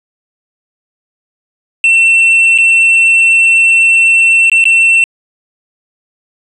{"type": "tone with dropouts", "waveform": "triangle", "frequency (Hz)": 2696, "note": "E7", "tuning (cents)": 38, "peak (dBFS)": -3, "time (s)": [1.84, 5.04], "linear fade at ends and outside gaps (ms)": 1, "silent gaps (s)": [[2.578, 2.585], [4.498, 4.517], [4.641, 4.654]], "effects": ["resampled to 24000 Hz"]}